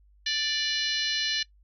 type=harmonic tone; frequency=587.3 Hz; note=D5; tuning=in tune; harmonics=3 / 4 / 5 / 6 / 7 / 8 / 9 / 10; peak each=-33 / -39 / -32 / -35 / -30 / -41 / -38 / -40 dBFS; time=0.26-1.43 s; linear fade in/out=5 ms; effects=noise-tail reverb RT60 0.1 s tail -21 dB re dry + added 50 Hz sine -56 dBFS peak until 1.63 s